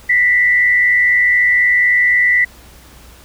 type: tone with frequency modulation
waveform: sine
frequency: 1975.5 Hz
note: B6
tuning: in tune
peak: -9 dBFS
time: 0.09-2.45 s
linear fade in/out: 10 ms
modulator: 104 Hz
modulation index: 0.53
effects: added 60 Hz sine -43 dBFS peak until 3.24 s + pink hiss -43 dBFS RMS until 3.24 s